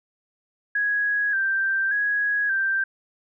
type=tone with vibrato; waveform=sine; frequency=1616 Hz; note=G#6; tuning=48 cents flat; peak=-20 dBFS; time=0.75-2.84 s; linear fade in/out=5 ms; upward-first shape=square; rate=0.86 Hz; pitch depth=49 cents each way; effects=none